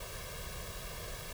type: noise with comb filter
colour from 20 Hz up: pink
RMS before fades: -43 dBFS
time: 0-1.33 s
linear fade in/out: 5 ms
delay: 1.8 ms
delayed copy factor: +0.8
effects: none